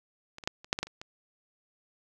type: clicks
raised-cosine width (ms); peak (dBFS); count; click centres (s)
0.2; -26 / -26 / -11 / -30 / -8 / -15 / -14 / -30 / -24; 9; 0.384 / 0.438 / 0.475 / 0.645 / 0.729 / 0.789 / 0.83 / 0.87 / 1.015
effects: none